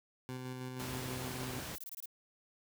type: tone with tremolo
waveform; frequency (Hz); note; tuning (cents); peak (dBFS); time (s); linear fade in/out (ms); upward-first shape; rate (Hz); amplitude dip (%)
20% pulse; 127.8; C3; -40; -35; 0.29-1.59; 0; square; 6.3; 25
type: noise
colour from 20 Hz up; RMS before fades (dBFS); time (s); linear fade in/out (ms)
pink; -43; 0.79-1.76; 10
type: noise bursts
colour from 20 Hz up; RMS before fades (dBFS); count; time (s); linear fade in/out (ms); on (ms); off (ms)
violet; -45; 6; 1.75-2.058; 2; 33; 22
effects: high-pass 60 Hz 12 dB/octave